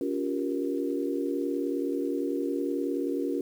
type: chord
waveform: sine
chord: G half-diminished seventh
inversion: second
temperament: just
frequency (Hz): 282.2 / 352.8 / 392 / 470.4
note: Db4 / F4 / G4 / Bb4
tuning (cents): +31 / +18 / 0 / +16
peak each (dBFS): -30 / -32 / -35 / -34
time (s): 0.01-3.41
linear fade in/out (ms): 2
effects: 9-bit